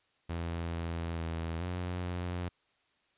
sawtooth tone with pitch steps, 84.2 / 83.7 / 82.4 / 89.5 / 88.7 Hz, E2 / E2 / E2 / F2 / F2, +37 / +27 / 0 / +43 / +27 cents, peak -30 dBFS, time 0.29-2.49 s, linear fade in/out 10 ms, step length 440 ms, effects white hiss -72 dBFS RMS until 3.17 s + resampled to 8000 Hz

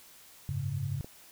sine chord, F# suspended second, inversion none, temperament equal, 92.5 / 103.83 / 138.59 Hz, F#2 / G#2 / C#3, 0 / 0 / 0 cents, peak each -39 / -35 / -33 dBFS, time 0.49-1.01 s, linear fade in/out 0 ms
click, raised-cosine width 2 ms, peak -29 dBFS, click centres 1.045 s
effects white hiss -55 dBFS RMS until 1.31 s

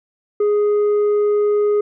triangle tone with tanh clipping, 415.3 Hz, G#4, in tune, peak -14 dBFS, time 0.4-1.81 s, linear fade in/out 5 ms, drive 8 dB, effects none

